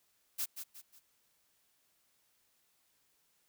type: noise with echo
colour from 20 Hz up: blue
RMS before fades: -35 dBFS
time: 0.38-0.46 s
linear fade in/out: 20 ms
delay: 180 ms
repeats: 3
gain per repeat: -8 dB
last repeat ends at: 1 s
effects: white hiss -74 dBFS RMS until 3.48 s